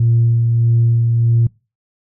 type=tone with tremolo; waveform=sine; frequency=116.54 Hz; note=A#2; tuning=in tune; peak=-8 dBFS; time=0-1.47 s; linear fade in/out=5 ms; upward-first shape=sine; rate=1.6 Hz; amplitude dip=30%; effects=noise-tail reverb RT60 0.3 s tail -25 dB re dry + tanh soft clip ceiling -6 dBFS